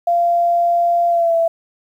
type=tone with pitch glide; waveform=sine; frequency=690 to 665.7 Hz; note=F5 to E5; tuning=-21 to +17 cents; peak=-12 dBFS; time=0.07-1.48 s; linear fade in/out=5 ms; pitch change=-62 cents; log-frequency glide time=1.09-1.35 s; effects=8-bit